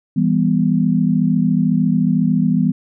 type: chord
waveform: sine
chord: E minor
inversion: none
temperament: equal with one note detuned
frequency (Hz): 164.81 / 198.73 / 246.9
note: E3 / G3 / B3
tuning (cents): 0 / +24 / 0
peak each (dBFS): -17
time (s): 0.16-2.72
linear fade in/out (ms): 10
effects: none